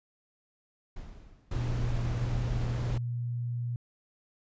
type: noise with exponential decay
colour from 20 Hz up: brown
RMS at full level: -41 dBFS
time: 0.96-2.02 s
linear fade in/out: 5 ms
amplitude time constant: 230 ms
type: noise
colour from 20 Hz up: brown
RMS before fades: -33 dBFS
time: 1.51-2.98 s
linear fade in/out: 5 ms
type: tone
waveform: sine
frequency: 120 Hz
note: B2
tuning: 49 cents flat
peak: -30 dBFS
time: 1.56-3.76 s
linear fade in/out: 0 ms
effects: resampled to 16000 Hz